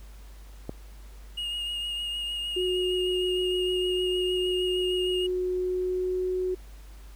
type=click; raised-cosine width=2 ms; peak=-19 dBFS; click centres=0.694 s
type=tone with vibrato; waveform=triangle; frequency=2858 Hz; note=F7; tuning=39 cents sharp; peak=-28 dBFS; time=1.37-5.27 s; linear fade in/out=10 ms; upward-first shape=triangle; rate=6.5 Hz; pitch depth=23 cents each way
type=tone with pitch glide; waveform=sine; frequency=365.2 to 368.4 Hz; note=F#4 to F#4; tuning=-23 to -7 cents; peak=-25 dBFS; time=2.56-6.55 s; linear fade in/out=10 ms; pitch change=+16 cents; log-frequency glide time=5.54-6.29 s
effects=added 50 Hz sine -43 dBFS peak until 7.15 s + pink hiss -56 dBFS RMS until 7.15 s